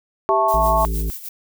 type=chord; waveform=sine; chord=A major; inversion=second; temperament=just; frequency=660 / 880 / 1100 Hz; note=E5 / A5 / C#6; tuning=+2 / 0 / -14 cents; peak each=-19 dBFS; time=0.29-0.85 s; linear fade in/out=0 ms
type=tone with exponential decay; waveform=sine; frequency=392 Hz; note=G4; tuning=in tune; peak=-18 dBFS; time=0.29-1.03 s; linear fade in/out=1 ms; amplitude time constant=160 ms
type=noise with tremolo; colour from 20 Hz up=violet; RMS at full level=-30 dBFS; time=0.48-1.29 s; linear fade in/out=5 ms; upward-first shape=sine; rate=6.5 Hz; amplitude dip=65%
type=harmonic tone; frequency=55.2 Hz; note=A1; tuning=6 cents sharp; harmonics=1 / 3 / 5 / 7 / 8; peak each=-20 / -30 / -36 / -36 / -41 dBFS; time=0.54-1.1 s; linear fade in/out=0 ms
effects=none